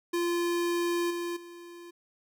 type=tone with level steps; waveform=square; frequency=345.5 Hz; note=F4; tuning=19 cents flat; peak=-27 / -32 / -45 dBFS; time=0.13-1.91 s; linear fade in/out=10 ms; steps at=1.1 / 1.36 s; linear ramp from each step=10 ms; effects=none